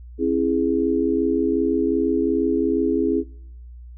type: chord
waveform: sine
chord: C augmented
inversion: none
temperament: equal with one note detuned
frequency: 267 / 329.6 / 415.3 Hz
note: C4 / E4 / G#4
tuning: +35 / 0 / 0 cents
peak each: -22 dBFS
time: 0.18-3.24 s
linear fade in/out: 50 ms
effects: noise-tail reverb RT60 0.8 s tail -26 dB re dry + added 60 Hz sine -37 dBFS peak until 3.97 s